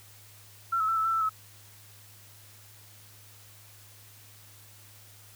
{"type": "tone with pitch steps", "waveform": "sine", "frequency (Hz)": [1354, 1291, 1335, 1308, 1337, 1326, 1290], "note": ["E6", "E6", "E6", "E6", "E6", "E6", "E6"], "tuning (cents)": [46, -37, 22, -14, 24, 10, -38], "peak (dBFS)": -24, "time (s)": [0.72, 1.294], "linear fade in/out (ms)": 10, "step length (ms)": 82, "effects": ["added 103 Hz sine -55 dBFS peak until 5.35 s", "white hiss -54 dBFS RMS until 5.35 s"]}